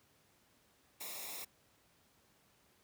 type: noise with comb filter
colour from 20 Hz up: white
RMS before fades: -45 dBFS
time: 1-1.45 s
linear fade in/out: 10 ms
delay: 0.65 ms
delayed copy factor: -0.75
effects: pink hiss -70 dBFS RMS until 2.83 s + high-pass 80 Hz 12 dB/octave